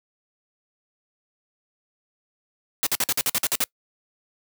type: noise bursts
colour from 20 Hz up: white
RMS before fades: -22 dBFS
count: 10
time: 2.83-3.64 s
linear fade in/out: 0 ms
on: 36 ms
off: 50 ms
effects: noise-tail reverb RT60 0.1 s tail -25 dB re dry + high-pass 100 Hz 12 dB/octave